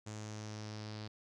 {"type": "tone with low-pass filter sweep", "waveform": "sawtooth", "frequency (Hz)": 107, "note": "A2", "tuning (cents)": -48, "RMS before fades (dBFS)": -45, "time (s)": [0.06, 1.08], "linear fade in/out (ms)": 10, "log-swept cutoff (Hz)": [7100, 4600], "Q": 3.9, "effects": []}